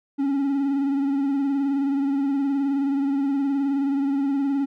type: tone with vibrato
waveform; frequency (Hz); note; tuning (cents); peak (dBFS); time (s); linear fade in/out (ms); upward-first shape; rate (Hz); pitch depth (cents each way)
triangle; 277.2; C#4; 0; -18; 0.18-4.66; 20; sine; 19; 45
effects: none